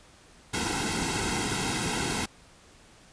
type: noise with comb filter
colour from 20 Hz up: pink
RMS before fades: -29 dBFS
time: 0.53-2.26 s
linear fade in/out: 10 ms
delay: 1.7 ms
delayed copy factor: -0.85
effects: pink hiss -55 dBFS RMS until 3.12 s + resampled to 22050 Hz